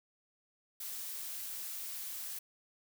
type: noise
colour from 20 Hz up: blue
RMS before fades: -42 dBFS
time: 0.8-2.39 s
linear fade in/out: 5 ms
effects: none